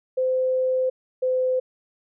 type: tone pair in turn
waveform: sine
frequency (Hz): 515 / 512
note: C5 / C5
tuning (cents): -28 / -38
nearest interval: unison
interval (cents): 10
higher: first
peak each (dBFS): -19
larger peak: neither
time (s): 0.17-0.9 / 1.22-1.6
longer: first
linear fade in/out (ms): 10
effects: none